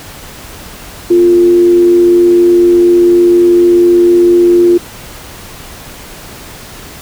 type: tone with frequency modulation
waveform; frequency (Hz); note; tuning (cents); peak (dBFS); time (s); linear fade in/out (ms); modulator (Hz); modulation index
sine; 349.1; F4; -1; -3; 1.1-4.78; 10; 95.8; 0.21
effects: pink hiss -30 dBFS RMS until 7.01 s